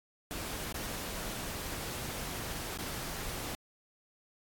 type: noise with dropouts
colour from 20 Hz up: pink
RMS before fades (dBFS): -39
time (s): 0.31-3.55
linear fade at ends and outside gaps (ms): 0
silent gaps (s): 0.725-0.743 / 2.775-2.787
effects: AAC 64 kbps